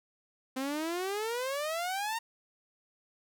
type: exponential sweep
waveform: sawtooth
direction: up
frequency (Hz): 256.9 to 932.3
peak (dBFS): -28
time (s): 0.56-2.19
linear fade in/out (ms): 10
effects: none